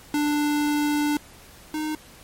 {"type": "tone pair in turn", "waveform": "square", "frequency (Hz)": [295.1, 307.8], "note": ["D4", "D#4"], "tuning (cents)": [8, -19], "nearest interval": "minor second", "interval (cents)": 73, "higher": "second", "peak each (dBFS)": [-21, -26], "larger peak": "first", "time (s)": [[0.14, 1.17], [1.74, 1.95]], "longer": "first", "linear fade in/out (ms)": 2, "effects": ["pink hiss -48 dBFS RMS until 2.23 s", "MP3 64 kbps"]}